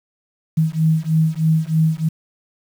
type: beating tone pair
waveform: sine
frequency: 157.7 / 160.9 Hz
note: D#3 / E3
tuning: +24 / -42 cents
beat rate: 3.2 Hz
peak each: -17 dBFS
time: 0.57-2.09 s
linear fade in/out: 10 ms
effects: 7-bit

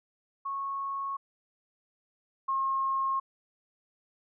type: tone pair in turn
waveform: sine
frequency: 1100 / 1076.1 Hz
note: C#6 / C6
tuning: -14 / +48 cents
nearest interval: unison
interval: 38 cents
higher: first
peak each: -31 / -26 dBFS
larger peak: second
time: 0.45-1.17 / 2.48-3.2 s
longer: neither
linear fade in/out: 10 ms
effects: none

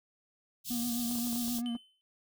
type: band-stop noise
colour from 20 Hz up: white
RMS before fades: -38 dBFS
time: 0.64-1.62 s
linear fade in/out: 50 ms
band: 230 to 3000 Hz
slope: 48 dB/octave
type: tone with vibrato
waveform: triangle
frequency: 238.6 Hz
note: A#3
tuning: 41 cents sharp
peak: -30 dBFS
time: 0.7-1.77 s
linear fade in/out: 10 ms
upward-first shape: sine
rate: 7.6 Hz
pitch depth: 39 cents each way
type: clicks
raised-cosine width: 1 ms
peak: -35 dBFS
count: 9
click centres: 1.113 / 1.156 / 1.187 / 1.271 / 1.329 / 1.36 / 1.481 / 1.586 / 1.752 s
type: tone with exponential decay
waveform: triangle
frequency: 3052 Hz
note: G7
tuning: 47 cents flat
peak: -37 dBFS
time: 1.66-2.01 s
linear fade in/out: 0 ms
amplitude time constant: 76 ms
effects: noise-tail reverb RT60 0.1 s tail -22 dB re dry

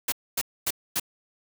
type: noise bursts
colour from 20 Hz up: white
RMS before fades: -26 dBFS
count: 4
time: 0.08-0.998 s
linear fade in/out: 5 ms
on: 42 ms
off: 250 ms
effects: none

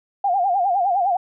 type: tone with vibrato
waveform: sine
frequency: 749 Hz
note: F#5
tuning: 21 cents sharp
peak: -16 dBFS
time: 0.24-1.17 s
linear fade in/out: 5 ms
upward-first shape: sine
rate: 9.8 Hz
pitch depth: 140 cents each way
effects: none

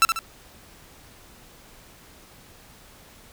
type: tone with echo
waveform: sawtooth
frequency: 1334 Hz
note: E6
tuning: 20 cents sharp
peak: -9 dBFS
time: 0.02-0.05 s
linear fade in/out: 0 ms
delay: 70 ms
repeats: 2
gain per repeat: -7 dB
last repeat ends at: 0.19 s
effects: pink hiss -50 dBFS RMS until 3.32 s

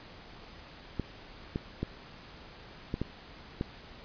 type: clicks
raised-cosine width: 3 ms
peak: -18 dBFS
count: 6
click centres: 0.997 / 1.559 / 1.83 / 2.941 / 3.016 / 3.611 s
effects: pink hiss -50 dBFS RMS until 4.04 s + resampled to 11025 Hz

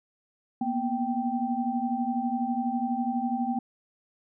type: tone cluster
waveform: sine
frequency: 234.8 / 246.9 / 781 Hz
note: A#3 / B3 / G5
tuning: +13 / 0 / -7 cents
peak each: -30 dBFS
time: 0.61-3.59 s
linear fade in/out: 5 ms
effects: none

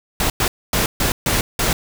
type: noise bursts at uneven times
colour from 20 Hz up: pink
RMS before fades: -18 dBFS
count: 6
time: 0.2-0.3 / 0.4-0.48 / 0.73-0.86 / 1-1.12 / 1.26-1.41 / 1.59-1.73 s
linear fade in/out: 2 ms
effects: none

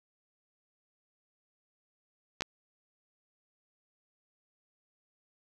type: clicks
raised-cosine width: 0.2 ms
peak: -15 dBFS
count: 2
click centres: 2.408 / 2.421 s
effects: none

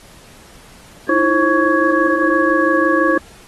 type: tone cluster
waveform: sine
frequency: 312 / 337.9 / 534 / 1123 / 1664 Hz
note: D#4 / E4 / C5 / C#6 / G#6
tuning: +5 / +43 / +35 / +22 / +3 cents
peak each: -18 dBFS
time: 1.09-3.18 s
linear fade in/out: 5 ms
effects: pink hiss -44 dBFS RMS until 3.47 s + AAC 32 kbps

